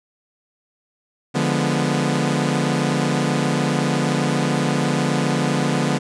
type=chord; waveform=sawtooth; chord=D diminished seventh; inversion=none; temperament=equal; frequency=146.83 / 174.61 / 207.7 / 246.9 Hz; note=D3 / F3 / Ab3 / Cb4; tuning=0 / 0 / 0 / 0 cents; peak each=-18 / -20 / -22 / -19 dBFS; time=1.34-5.99 s; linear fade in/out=20 ms; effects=resampled to 22050 Hz